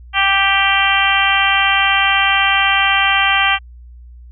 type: harmonic tone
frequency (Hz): 392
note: G4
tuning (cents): 0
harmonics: 2 / 3 / 4 / 5 / 6 / 7 / 8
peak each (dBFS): -19 / -19 / -19 / -19 / -19 / -19 / -19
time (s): 0.13-3.59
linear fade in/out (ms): 50
effects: added 60 Hz sine -35 dBFS peak until 4.31 s